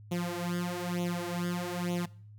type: tone with flanger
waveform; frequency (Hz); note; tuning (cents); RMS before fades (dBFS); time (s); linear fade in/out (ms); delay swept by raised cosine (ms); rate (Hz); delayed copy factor
sawtooth; 175.6; F3; +10; -33; 0.11-2.06; 10; 0.3 to 5.1; 1.1; +0.85
effects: noise-tail reverb RT60 0.5 s tail -21 dB re dry + added 105 Hz sine -48 dBFS peak until 2.38 s